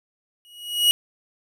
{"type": "tone with exponential growth", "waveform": "45% pulse", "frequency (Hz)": 2903, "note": "F#7", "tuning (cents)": -34, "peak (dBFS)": -11, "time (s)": [0.45, 0.91], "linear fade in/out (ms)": 0, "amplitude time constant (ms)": 100, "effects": []}